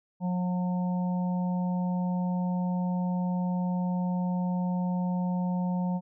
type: harmonic tone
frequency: 180 Hz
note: F#3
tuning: 47 cents flat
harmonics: 1 / 3 / 4 / 5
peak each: -26 / -41 / -42 / -39 dBFS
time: 0.2-6.01 s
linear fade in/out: 50 ms
effects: none